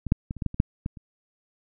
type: clicks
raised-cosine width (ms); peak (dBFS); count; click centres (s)
5; -18 / -6 / -18 / -25 / -16 / -12 / -23 / -6 / -16 / -29; 10; 0.067 / 0.121 / 0.309 / 0.367 / 0.422 / 0.463 / 0.544 / 0.601 / 0.861 / 0.972
effects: none